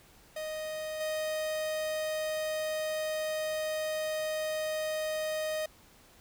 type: tone with level steps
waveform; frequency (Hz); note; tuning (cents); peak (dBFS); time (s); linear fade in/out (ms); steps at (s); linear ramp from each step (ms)
45% pulse; 622.3; D#5; 0; -35 / -31; 0.36-5.66; 5; 1; 10
effects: pink hiss -59 dBFS RMS until 6.2 s